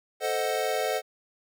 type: chord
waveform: square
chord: A diminished seventh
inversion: none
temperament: equal with one note detuned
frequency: 440 / 523.3 / 626.2 / 740 Hz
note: A4 / C5 / Eb5 / Gb5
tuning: 0 / 0 / +11 / 0 cents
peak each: -32 dBFS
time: 0.2-1.02 s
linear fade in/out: 50 ms
effects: none